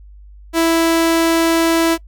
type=tone; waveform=sawtooth; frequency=330 Hz; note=E4; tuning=2 cents sharp; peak=-8 dBFS; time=0.53-1.98 s; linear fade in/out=50 ms; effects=noise-tail reverb RT60 0.1 s tail -24 dB re dry + added 50 Hz sine -37 dBFS peak until 2.07 s